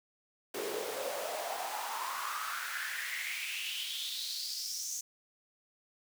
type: noise with high-pass filter sweep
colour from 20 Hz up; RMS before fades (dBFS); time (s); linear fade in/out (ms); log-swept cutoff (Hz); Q
pink; -38; 0.54-5.01; 5; 380 to 6500; 5.5
effects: none